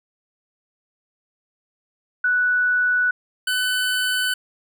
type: tone pair in turn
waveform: sine / 25% pulse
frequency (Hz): 1480 / 1503.3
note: F#6 / F#6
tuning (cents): 0 / +27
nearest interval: unison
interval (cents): 27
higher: second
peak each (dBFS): -16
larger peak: neither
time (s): 2.24-3.11 / 3.47-4.34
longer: neither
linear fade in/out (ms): 5
effects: none